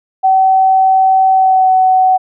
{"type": "tone with pitch glide", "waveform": "sine", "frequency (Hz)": [762, 749.8], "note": ["G5", "F#5"], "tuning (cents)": [-49, 23], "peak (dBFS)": -6, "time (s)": [0.23, 2.18], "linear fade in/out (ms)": 20, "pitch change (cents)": -28, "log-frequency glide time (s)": [1.32, 1.74], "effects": []}